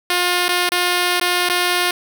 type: tone with dropouts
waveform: 5% pulse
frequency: 355.9 Hz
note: F4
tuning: 33 cents sharp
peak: -4 dBFS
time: 0.1-1.91 s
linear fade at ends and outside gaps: 2 ms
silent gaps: 0.483-0.49 / 0.691-0.719 / 1.199-1.212 / 1.489-1.497 s
effects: 7-bit